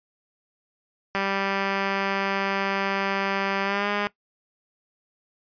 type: tone with pitch glide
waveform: 5% pulse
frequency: 196 to 205 Hz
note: G3 to G#3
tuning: 0 to -22 cents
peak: -12 dBFS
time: 1.15-4.07 s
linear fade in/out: 0 ms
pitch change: +78 cents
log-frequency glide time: 3.63-3.89 s
effects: noise-tail reverb RT60 0.1 s tail -19 dB re dry + resampled to 11025 Hz